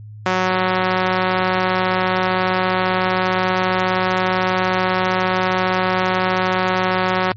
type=tone with band-pass filter; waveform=sawtooth; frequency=185 Hz; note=F#3; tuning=in tune; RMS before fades=-18 dBFS; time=0.26-7.32 s; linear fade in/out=0 ms; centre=1300 Hz; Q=0.76; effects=added 106 Hz sine -33 dBFS peak until 7.36 s + MP3 32 kbps